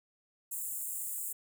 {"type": "high-pass noise", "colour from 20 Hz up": "pink", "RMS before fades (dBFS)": -38, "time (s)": [0.51, 1.33], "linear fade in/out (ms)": 10, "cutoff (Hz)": 7200, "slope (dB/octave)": 96, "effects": []}